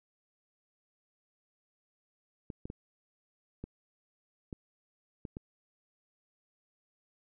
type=clicks; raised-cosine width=3 ms; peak=-27 dBFS; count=7; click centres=2.502 / 2.655 / 2.701 / 3.64 / 4.528 / 5.252 / 5.369 s; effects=none